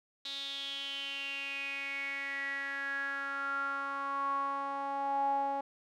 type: tone with band-pass filter sweep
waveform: sawtooth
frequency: 277.2 Hz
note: C#4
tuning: in tune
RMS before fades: -36 dBFS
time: 0.25-5.61 s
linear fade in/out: 5 ms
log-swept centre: 3800 to 750 Hz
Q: 9.1
effects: none